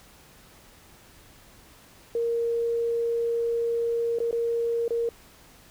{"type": "tone with dropouts", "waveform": "sine", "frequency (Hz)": 466.2, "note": "A#4", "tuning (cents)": 0, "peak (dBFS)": -23, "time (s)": [2.15, 5.09], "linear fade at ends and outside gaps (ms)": 2, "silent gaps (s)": [[4.187, 4.202], [4.311, 4.327], [4.88, 4.906]], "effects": ["pink hiss -53 dBFS RMS until 5.7 s"]}